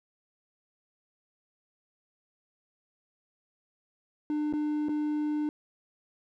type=tone with dropouts; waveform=triangle; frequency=300 Hz; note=D4; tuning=37 cents sharp; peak=-25 dBFS; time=4.3-5.49 s; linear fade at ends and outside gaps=1 ms; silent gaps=4.527-4.536 / 4.885-4.892 s; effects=none